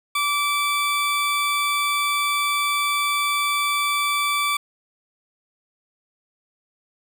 20% pulse tone, 1160 Hz, D6, 22 cents flat, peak -15 dBFS, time 0.15-4.57 s, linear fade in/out 5 ms, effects none

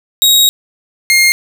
sawtooth tone pair in turn, 3792 / 2128 Hz, A#7 / C7, +29 / +29 cents, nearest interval minor seventh, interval 1000 cents, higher first, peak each -3 dBFS, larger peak neither, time 0.22-0.49 / 1.1-1.32 s, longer first, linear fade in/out 0 ms, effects none

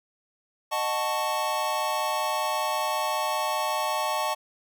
square chord, D# half-diminished seventh, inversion none, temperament equal with one note detuned, 614.8 / 740 / 880 / 1108.7 Hz, D#5 / F#5 / A5 / C#6, -21 / 0 / 0 / 0 cents, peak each -32 / -34 / -30 / -31 dBFS, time 0.71-4.35 s, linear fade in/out 20 ms, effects none

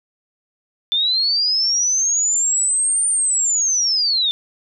sine linear two-way sweep, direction up then down, 3520 to 9050 to 3520 Hz, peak -15 dBFS, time 0.92-4.31 s, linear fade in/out 0 ms, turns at 3.08 s, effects none

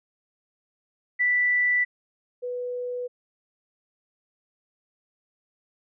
sine tone pair in turn, 1973 / 493.2 Hz, B6 / B4, -2 / -2 cents, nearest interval 2 octaves, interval 2400 cents, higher first, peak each -19 / -28 dBFS, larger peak first, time 1.19-1.85 / 2.42-3.08 s, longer neither, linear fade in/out 20 ms, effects none

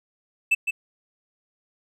triangle tone with echo, 2637 Hz, E7, in tune, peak -14 dBFS, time 0.51-0.55 s, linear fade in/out 10 ms, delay 160 ms, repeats 1, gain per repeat -6 dB, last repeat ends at 0.71 s, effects none

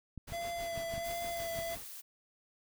clicks, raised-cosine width 5 ms, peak -31 dBFS, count 6, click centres 0.177 / 0.322 / 0.777 / 0.939 / 0.979 / 1.589 s
pink noise with tremolo, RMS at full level -47 dBFS, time 0.27-1.84 s, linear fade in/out 10 ms, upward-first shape sine, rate 6.3 Hz, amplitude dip 65%
square tone with vibrato, 677 Hz, E5, 46 cents sharp, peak -37 dBFS, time 0.32-1.76 s, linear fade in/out 20 ms, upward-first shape sine, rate 1.4 Hz, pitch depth 24 cents each way
blue noise, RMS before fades -47 dBFS, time 1.03-2.02 s, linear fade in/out 20 ms
effects none

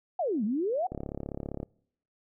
sine exponential two-way sweep, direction down then up, 778 to 197.1 to 778 Hz, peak -26 dBFS, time 0.19-0.87 s, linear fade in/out 5 ms, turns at 0.44 s
click train, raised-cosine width 2 ms, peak -22 dBFS, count 26, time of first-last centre 0.92-1.63 s, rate 35.2 Hz
effects noise-tail reverb RT60 0.7 s tail -25 dB re dry

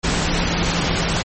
sine tone in noise, 170.8 Hz, F3, 38 cents flat, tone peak -25 dBFS, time 0.03-1.23 s, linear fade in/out 20 ms, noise pink, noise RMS -20 dBFS, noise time 0.03-1.23 s, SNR -8 dB, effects low-pass 12000 Hz 12 dB/octave + MP3 32 kbps

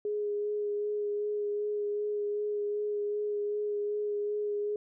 sine tone with vibrato, 415.3 Hz, G#4, in tune, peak -29 dBFS, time 0.05-4.76 s, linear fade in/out 2 ms, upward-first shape sine, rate 2.6 Hz, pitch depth 14 cents each way, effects none

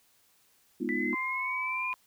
sine chord, F half-diminished seventh, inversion first, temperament equal, 207.7 / 246.9 / 311.1 / 349.2 Hz, Ab3 / Cb4 / Eb4 / F4, 0 / 0 / 0 / 0 cents, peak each -37 / -33 / -35 / -35 dBFS, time 0.8-1.15 s, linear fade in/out 10 ms
sine exponential sweep, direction up, 1975.5 to 2441 Hz, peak -31 dBFS, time 0.89-1.93 s, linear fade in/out 0 ms
sine tone with pitch glide, 1031 to 1022.1 Hz, C6 to C6, -26 to -41 cents, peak -34 dBFS, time 1.13-1.94 s, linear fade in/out 0 ms, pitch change -15 cents, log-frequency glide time 1.36-1.62 s
effects white hiss -66 dBFS RMS until 2.06 s

